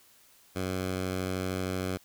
10% pulse tone, 93 Hz, F#2, 9 cents sharp, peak -22 dBFS, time 0.55-1.98 s, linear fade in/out 20 ms, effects white hiss -60 dBFS RMS until 2.04 s

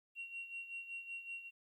sine tone with tremolo, 2745 Hz, F7, 31 cents flat, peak -40 dBFS, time 0.15-1.51 s, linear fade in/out 50 ms, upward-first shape sine, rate 5.3 Hz, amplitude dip 70%, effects tanh soft clip ceiling -38 dBFS + 13-bit

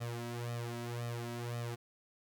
sawtooth tone with flanger, 118.8 Hz, A#2, 33 cents sharp, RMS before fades -40 dBFS, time 0-1.76 s, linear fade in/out 20 ms, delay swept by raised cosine 1.6 to 3.1 ms, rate 1.9 Hz, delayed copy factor +0.95, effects none

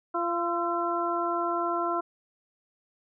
harmonic tone with a mistuned harmonic, 343.9 Hz, F4, 27 cents flat, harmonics 1 / 2 / 3 / 4, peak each -31 / -31 / -31 / -31 dBFS, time 0.14-2.01 s, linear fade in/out 10 ms, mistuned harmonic 4, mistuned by -40 cents, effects none

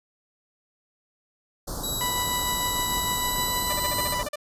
pink band-stop noise, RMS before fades -33 dBFS, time 1.67-4.28 s, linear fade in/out 10 ms, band 1400 to 4200 Hz, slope 48 dB/octave
10% pulse tone with pitch glide, 3900 to 4040 Hz, B7 to B7, -23 to +39 cents, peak -21 dBFS, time 1.83-4.14 s, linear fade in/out 10 ms, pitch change +62 cents, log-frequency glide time 3.14-3.99 s
sawtooth tone with tremolo, 987.8 Hz, B5, in tune, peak -22 dBFS, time 2.01-4.23 s, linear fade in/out 0 ms, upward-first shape sine, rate 6.6 Hz, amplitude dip 35%
sawtooth tone bursts, 594 Hz, D5, 20 cents sharp, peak -25 dBFS, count 10, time 3.7-4.358 s, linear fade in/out 5 ms, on 28 ms, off 42 ms
effects resampled to 32000 Hz

